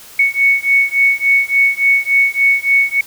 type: beating tone pair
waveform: sine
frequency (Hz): 2217 / 2220.5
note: C#7 / C#7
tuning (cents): 0 / +2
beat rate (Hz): 3.5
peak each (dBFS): -13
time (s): 0.19-3.01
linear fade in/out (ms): 5
effects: white hiss -38 dBFS RMS until 3.06 s